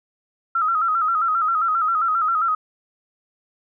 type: tone with vibrato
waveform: sine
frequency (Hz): 1306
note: E6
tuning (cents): -17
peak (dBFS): -17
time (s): 0.55-2.55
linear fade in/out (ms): 5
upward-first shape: square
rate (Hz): 7.5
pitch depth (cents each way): 67
effects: none